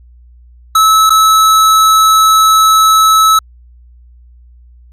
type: tone with dropouts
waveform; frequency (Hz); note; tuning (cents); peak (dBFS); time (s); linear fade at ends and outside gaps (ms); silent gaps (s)
square; 1300; E6; -24; -5; 0.75-3.39; 5; 1.096-1.103
effects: added 60 Hz sine -37 dBFS peak until 4.92 s + MP3 64 kbps